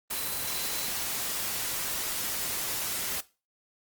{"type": "tone in noise", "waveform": "sine", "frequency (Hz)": 4031, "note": "B7", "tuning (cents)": 35, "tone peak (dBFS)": -40, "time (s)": [0.14, 0.89], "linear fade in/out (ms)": 10, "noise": "white", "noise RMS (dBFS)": -32, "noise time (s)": [0.1, 3.21], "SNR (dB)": -11, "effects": ["noise-tail reverb RT60 0.3 s tail -18 dB re dry", "Opus 32 kbps"]}